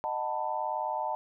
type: chord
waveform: sine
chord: B dominant seventh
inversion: first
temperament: just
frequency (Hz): 617.4 / 740.8 / 889 / 987.8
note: D#5 / F#5 / A5 / B5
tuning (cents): -14 / +2 / +18 / 0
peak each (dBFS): -36 / -36 / -32 / -38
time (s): 0.04-1.15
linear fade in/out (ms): 0
effects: none